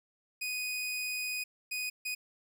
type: tone bursts at uneven times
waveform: sawtooth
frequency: 2489 Hz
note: D#7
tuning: in tune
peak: -30 dBFS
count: 3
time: 0.41-1.44 / 1.71-1.9 / 2.05-2.15 s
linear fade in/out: 10 ms
effects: none